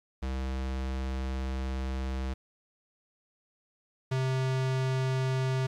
square tone pair in turn, 65.5 / 131 Hz, C2 / C3, +2 / +2 cents, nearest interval octave, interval 1200 cents, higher second, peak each -31 / -27 dBFS, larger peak second, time 0.22-2.34 / 4.11-5.67 s, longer first, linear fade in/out 10 ms, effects low-pass 6000 Hz 12 dB/octave + 10-bit

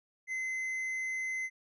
sine tone with tanh clipping, 2053 Hz, C7, 33 cents flat, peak -34 dBFS, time 0.27-1.5 s, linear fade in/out 50 ms, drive 6 dB, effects none

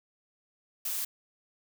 blue noise, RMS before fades -33 dBFS, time 0.85-1.05 s, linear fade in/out 5 ms, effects none

